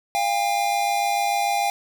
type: tone pair together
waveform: square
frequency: 698.5 / 805.3 Hz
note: F5 / G5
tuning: 0 / +46 cents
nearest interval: major second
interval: 246 cents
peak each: -26 / -22 dBFS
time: 0.15-1.7 s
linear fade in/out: 0 ms
effects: none